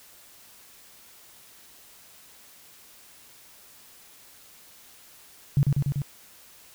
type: tone with echo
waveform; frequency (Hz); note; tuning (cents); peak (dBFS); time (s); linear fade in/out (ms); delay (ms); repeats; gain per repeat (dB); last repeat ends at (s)
sine; 140.5; C#3; +24; -16; 5.57-5.63; 0; 97; 4; -2; 6.018
effects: white hiss -52 dBFS RMS until 6.74 s